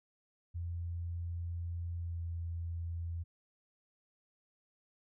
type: tone with pitch glide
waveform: sine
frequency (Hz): 85.6 to 84.47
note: F2 to E2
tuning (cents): -34 to +43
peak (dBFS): -36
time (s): 0.54-3.24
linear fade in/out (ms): 20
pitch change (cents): -23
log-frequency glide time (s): 1.97-2.21
effects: none